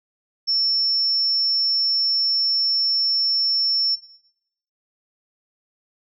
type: tone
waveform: sine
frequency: 5400 Hz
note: E8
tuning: 41 cents sharp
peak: -18 dBFS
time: 0.47-3.96 s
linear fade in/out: 20 ms
effects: noise-tail reverb RT60 0.8 s tail -17 dB re dry